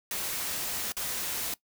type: noise with dropouts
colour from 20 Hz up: white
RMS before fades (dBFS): -33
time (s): 0.11-1.54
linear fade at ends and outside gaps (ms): 2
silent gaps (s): 0.921-0.967
effects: noise-tail reverb RT60 0.1 s tail -20 dB re dry